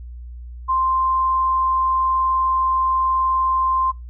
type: tone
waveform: sine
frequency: 1046.5 Hz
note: C6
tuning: in tune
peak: -16 dBFS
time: 0.68-3.92 s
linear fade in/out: 20 ms
effects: noise-tail reverb RT60 0.2 s tail -23 dB re dry + added 60 Hz sine -32 dBFS peak until 4.09 s